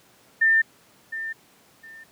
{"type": "tone with echo", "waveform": "sine", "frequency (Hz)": 1797, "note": "A6", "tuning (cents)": 36, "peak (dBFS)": -15, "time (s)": [0.41, 0.62], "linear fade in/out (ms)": 10, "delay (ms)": 710, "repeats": 2, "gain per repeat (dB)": -13, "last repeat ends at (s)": 2.04, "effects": ["pink hiss -56 dBFS RMS until 2.11 s", "high-pass 150 Hz 12 dB/octave"]}